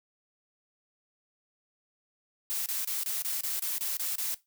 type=noise bursts; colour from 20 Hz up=blue; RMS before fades=-32 dBFS; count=10; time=2.5-4.343 s; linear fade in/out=0 ms; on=160 ms; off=27 ms; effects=noise-tail reverb RT60 0.2 s tail -18 dB re dry